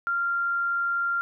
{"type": "tone", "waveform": "sine", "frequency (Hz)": 1388, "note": "F6", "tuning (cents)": -11, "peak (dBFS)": -23, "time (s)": [0.07, 1.21], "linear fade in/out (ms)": 0, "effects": []}